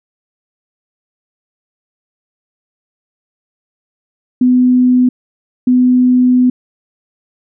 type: tone pair in turn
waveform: sine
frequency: 250.8 / 250.8 Hz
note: B3 / B3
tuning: +27 / +27 cents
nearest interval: unison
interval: 0 cents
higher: neither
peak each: -6 dBFS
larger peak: neither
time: 4.41-5.09 / 5.67-6.5 s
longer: second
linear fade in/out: 5 ms
effects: none